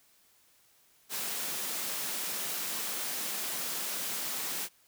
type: high-pass noise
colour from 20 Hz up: white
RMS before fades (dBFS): -35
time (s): 1.09-4.69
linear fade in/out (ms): 50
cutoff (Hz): 150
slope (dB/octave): 96
effects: white hiss -65 dBFS RMS until 4.87 s